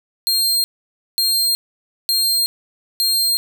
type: tone bursts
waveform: sawtooth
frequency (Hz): 4199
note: C8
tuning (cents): +5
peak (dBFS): -12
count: 4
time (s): 0.27-3.37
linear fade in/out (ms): 0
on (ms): 370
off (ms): 540
effects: none